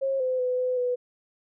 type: tone with pitch steps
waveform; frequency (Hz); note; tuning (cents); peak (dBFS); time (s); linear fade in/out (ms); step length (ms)
sine; 540 / 512 / 502 / 505 / 494.5; C#5 / C5 / B4 / B4 / B4; -45 / -38 / +28 / +39 / +2; -23; 0.01-0.96; 20; 190
effects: none